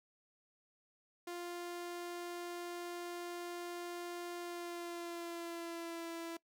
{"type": "tone with pitch glide", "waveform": "sawtooth", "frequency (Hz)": [349.2, 333.8], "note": ["F4", "E4"], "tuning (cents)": [0, 22], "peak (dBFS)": -38, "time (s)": [1.27, 6.37], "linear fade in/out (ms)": 5, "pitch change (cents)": -78, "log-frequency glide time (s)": [4.39, 6.11], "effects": ["noise-tail reverb RT60 0.1 s tail -21 dB re dry"]}